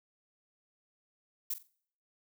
violet noise with echo, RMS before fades -34 dBFS, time 1.5-1.54 s, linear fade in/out 5 ms, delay 45 ms, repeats 3, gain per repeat -12 dB, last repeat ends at 1.675 s, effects noise-tail reverb RT60 0.6 s tail -24 dB re dry

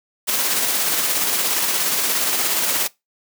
white noise with tremolo, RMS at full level -19 dBFS, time 0.27-2.88 s, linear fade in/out 20 ms, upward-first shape square, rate 17 Hz, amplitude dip 25%, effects noise-tail reverb RT60 0.2 s tail -22 dB re dry + high-pass 200 Hz 12 dB/octave

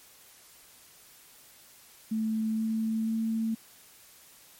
sine tone with pitch steps, 220 / 221.9 / 223.8 Hz, A3 / A3 / A3, 0 / +15 / +30 cents, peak -26 dBFS, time 2.11-3.55 s, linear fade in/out 10 ms, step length 480 ms, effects white hiss -55 dBFS RMS until 4.59 s + MP3 64 kbps

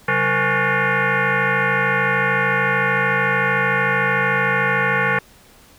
sine tone with frequency modulation, 188.7 Hz, F#3, 34 cents sharp, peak -15 dBFS, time 0.08-5.19 s, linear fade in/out 5 ms, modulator 324 Hz, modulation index 6.2, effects pink hiss -49 dBFS RMS until 5.78 s

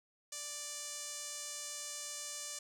sawtooth tone with band-pass filter, 587.3 Hz, D5, in tune, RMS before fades -44 dBFS, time 0.32-2.59 s, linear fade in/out 5 ms, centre 7100 Hz, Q 2.2, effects none

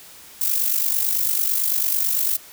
violet noise with amplitude modulation, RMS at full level -18 dBFS, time 0.41-2.37 s, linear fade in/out 5 ms, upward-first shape sine, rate 49 Hz, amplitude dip 65%, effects white hiss -44 dBFS RMS until 2.52 s

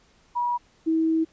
sine tone pair in turn, 966 / 322.4 Hz, B5 / E4, -39 / -38 cents, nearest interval octave + perfect fifth, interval 1899 cents, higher first, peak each -22 / -19 dBFS, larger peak second, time 0.35-0.58 / 0.86-1.25 s, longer second, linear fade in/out 20 ms, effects pink hiss -60 dBFS RMS until 1.32 s + resampled to 16000 Hz

